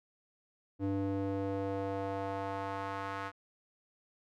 square tone with band-pass filter sweep, 98 Hz, G2, in tune, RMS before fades -36 dBFS, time 0.79-3.32 s, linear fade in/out 50 ms, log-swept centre 300 to 1300 Hz, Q 1.6, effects none

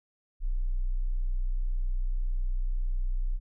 sine tone, 30.9 Hz, B0, 2 cents sharp, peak -25 dBFS, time 0.4-3.4 s, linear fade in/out 50 ms, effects none

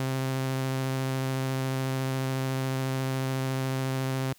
sawtooth tone with vibrato, 132.2 Hz, C3, 18 cents sharp, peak -23 dBFS, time 0-4.33 s, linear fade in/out 2 ms, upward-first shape sine, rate 14 Hz, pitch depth 12 cents each way, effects white hiss -59 dBFS RMS until 4.38 s

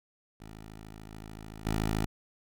10% pulse tone with level steps, 53.6 Hz, A1, 45 cents flat, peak -37 / -35 / -20 dBFS, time 0.4-2.06 s, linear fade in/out 5 ms, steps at 1.12 / 1.65 s, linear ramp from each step 10 ms, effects none

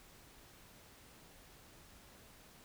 silence, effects pink hiss -60 dBFS RMS until 2.64 s

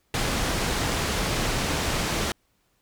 pink low-pass noise, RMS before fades -26 dBFS, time 0.14-2.32 s, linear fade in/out 2 ms, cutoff 8000 Hz, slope 12 dB/octave, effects pink hiss -69 dBFS RMS until 2.81 s

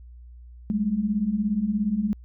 sine beating tone pair, 196.3 / 213.3 Hz, G3 / G#3, +3 / +46 cents, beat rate 17 Hz, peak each -27 / -23 dBFS, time 0.7-2.13 s, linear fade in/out 0 ms, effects added 60 Hz sine -42 dBFS peak until 2.24 s

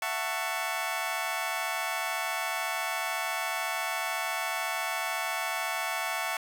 20% pulse chord, F# minor seventh, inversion third, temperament just, 666 / 740 / 888 / 1110 Hz, E5 / F#5 / A5 / C#6, +18 / 0 / +16 / +2 cents, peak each -31 dBFS, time 0.02-6.37 s, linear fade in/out 2 ms, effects none

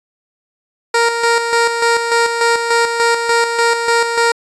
15% pulse tone with tremolo, 466.2 Hz, A#4, in tune, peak -4 dBFS, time 0.94-4.32 s, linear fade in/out 5 ms, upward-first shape square, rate 3.4 Hz, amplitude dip 50%, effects resampled to 22050 Hz

